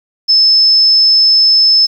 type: tone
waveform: sine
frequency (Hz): 5240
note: E8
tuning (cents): -11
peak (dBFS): -5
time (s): 0.28-1.87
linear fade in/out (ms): 20
effects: 7-bit